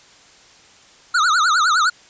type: tone with vibrato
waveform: square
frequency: 1335 Hz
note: E6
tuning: 22 cents sharp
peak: -14 dBFS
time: 1.14-1.9 s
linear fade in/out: 10 ms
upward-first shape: triangle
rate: 9.8 Hz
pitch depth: 220 cents each way
effects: white hiss -48 dBFS RMS until 2.09 s + resampled to 16000 Hz